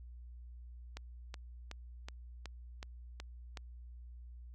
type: click train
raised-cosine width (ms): 0.2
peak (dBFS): -27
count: 8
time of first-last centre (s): 0.97-3.572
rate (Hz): 2.69
effects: added 60 Hz sine -48 dBFS peak until 4.54 s